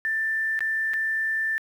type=tone with dropouts; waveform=triangle; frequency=1775 Hz; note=A6; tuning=15 cents sharp; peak=-19 dBFS; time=0.05-1.58 s; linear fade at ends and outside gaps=0 ms; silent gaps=0.591-0.606 / 0.935-0.94 s; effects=tanh soft clip ceiling -21 dBFS + 9-bit